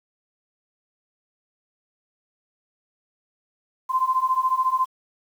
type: beating tone pair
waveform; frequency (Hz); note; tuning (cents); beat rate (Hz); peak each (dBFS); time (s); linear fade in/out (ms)
sine; 1028 / 1042; C6 / C6; -31 / -7; 14; -23 / -21; 3.89-4.86; 20
effects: 8-bit